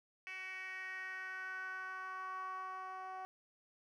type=tone with band-pass filter sweep; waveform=10% pulse; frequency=375.6 Hz; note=F#4; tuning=26 cents sharp; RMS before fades=-45 dBFS; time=0.27-3.25 s; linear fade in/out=0 ms; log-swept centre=2400 to 850 Hz; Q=4.3; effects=none